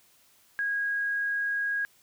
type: tone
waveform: sine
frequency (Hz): 1642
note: G#6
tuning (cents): -20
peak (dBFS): -26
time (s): 0.59-1.85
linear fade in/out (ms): 0
effects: white hiss -62 dBFS RMS until 2.02 s